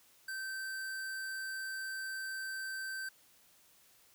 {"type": "tone", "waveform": "square", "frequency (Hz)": 1552, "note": "G6", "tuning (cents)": -18, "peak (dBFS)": -39, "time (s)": [0.28, 3.09], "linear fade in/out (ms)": 5, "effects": ["white hiss -65 dBFS RMS until 4.14 s"]}